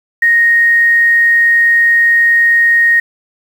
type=tone with quantisation; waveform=sine; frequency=1864.7 Hz; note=A#6; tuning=in tune; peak=-6 dBFS; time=0.22-3 s; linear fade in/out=5 ms; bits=6; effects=none

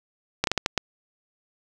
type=slowing click train; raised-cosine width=0.2 ms; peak=-4 dBFS; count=6; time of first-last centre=0.44-0.777 s; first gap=32 ms; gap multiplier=1.38; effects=none

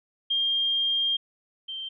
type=tone pair in turn; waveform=sine; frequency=3208 / 3138 Hz; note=G7 / G7; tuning=+39 / +1 cents; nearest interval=unison; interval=38 cents; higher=first; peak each=-22 / -32 dBFS; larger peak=first; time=0.3-1.17 / 1.68-1.89 s; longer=first; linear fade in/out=10 ms; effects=none

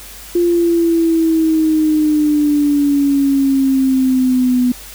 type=exponential sweep; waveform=sine; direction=down; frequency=349.2 to 246.9 Hz; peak=-10 dBFS; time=0.35-4.72 s; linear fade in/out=5 ms; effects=added 50 Hz sine -39 dBFS peak until 4.94 s + white hiss -35 dBFS RMS until 4.94 s

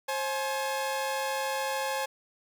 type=tone pair together; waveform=sawtooth; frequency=534 / 847.7 Hz; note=C5 / G#5; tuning=+35 / +35 cents; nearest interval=minor sixth; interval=800 cents; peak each=-28 dBFS; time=0.08-2.06 s; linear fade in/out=10 ms; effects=none

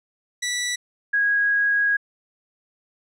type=tone pair in turn; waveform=15% pulse / sine; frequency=1961 / 1649 Hz; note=B6 / G#6; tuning=-13 / -13 cents; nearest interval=minor third; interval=300 cents; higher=first; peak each=-17 dBFS; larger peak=neither; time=0.42-0.76 / 1.13-1.97 s; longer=second; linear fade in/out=10 ms; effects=low-pass 11000 Hz 12 dB/octave

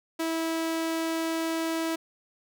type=tone; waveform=sawtooth; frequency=326.2 Hz; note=E4; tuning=18 cents flat; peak=-23 dBFS; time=0.19-1.96 s; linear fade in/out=10 ms; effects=none

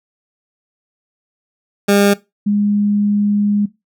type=tone pair in turn; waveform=20% pulse / sine; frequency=201.6 / 205.6 Hz; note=G3 / G#3; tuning=+49 / -17 cents; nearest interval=unison; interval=34 cents; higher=second; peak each=-5 / -12 dBFS; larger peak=first; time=1.88-2.14 / 2.46-3.66 s; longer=second; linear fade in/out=10 ms; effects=noise-tail reverb RT60 0.2 s tail -18 dB re dry

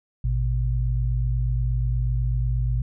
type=tone pair together; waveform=sine; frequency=54.64 / 122.9 Hz; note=A1 / B2; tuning=-11 / -8 cents; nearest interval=octave + major second; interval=1403 cents; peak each=-22 / -24 dBFS; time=0.24-2.82 s; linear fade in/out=5 ms; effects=none

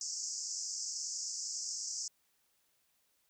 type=band-pass noise; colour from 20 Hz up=pink; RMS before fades=-40 dBFS; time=0.01-2.08 s; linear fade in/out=2 ms; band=5000 to 7600 Hz; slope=96 dB/octave; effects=white hiss -75 dBFS RMS until 3.29 s

